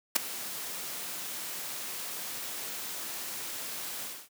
white noise with ADSR envelope, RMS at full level -21 dBFS, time 0.15-4.29 s, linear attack 14 ms, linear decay 5 ms, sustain -17 dB, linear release 250 ms, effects high-pass 150 Hz 12 dB/octave

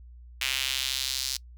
sawtooth tone with high-pass filter sweep, 132.5 Hz, C3, 22 cents sharp, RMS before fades -30 dBFS, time 0.41-1.37 s, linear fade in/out 5 ms, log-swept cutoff 2600 to 4800 Hz, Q 2.1, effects noise-tail reverb RT60 0.1 s tail -24 dB re dry + added 60 Hz sine -45 dBFS peak until 1.57 s

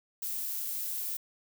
violet noise, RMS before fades -35 dBFS, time 0.22-1.17 s, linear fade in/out 5 ms, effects none

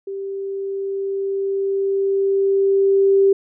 sine tone with level ramp, 392 Hz, G4, in tune, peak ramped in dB -25 to -10 dBFS, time 0.07-3.33 s, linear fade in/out 5 ms, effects none

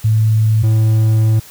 sine / triangle tone pair in turn, 109.5 / 110.03 Hz, A2 / A2, -8 / 0 cents, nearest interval unison, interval 8 cents, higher second, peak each -9 / -7 dBFS, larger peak second, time 0.04-0.63 / 0.63-1.4 s, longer second, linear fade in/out 10 ms, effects white hiss -39 dBFS RMS until 1.5 s

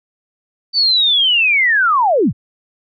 sine linear sweep, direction down, 4604 to 69.3 Hz, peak -10 dBFS, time 0.73-2.33 s, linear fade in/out 50 ms, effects none

